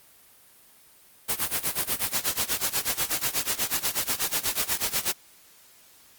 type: noise with tremolo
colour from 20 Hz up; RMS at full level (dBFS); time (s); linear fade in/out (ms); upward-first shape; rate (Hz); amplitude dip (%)
white; -24; 1.28-5.13; 20; sine; 8.2; 90
effects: white hiss -55 dBFS RMS until 6.18 s + Opus 32 kbps